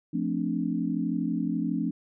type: chord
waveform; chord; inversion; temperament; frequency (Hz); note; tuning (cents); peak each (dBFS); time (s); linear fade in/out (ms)
sine; D minor seventh; first; equal; 174.61 / 220 / 261.6 / 293.7; F3 / A3 / C4 / D4; 0 / 0 / 0 / 0; -31 / -31 / -31 / -31; 0.13-1.91; 10
effects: none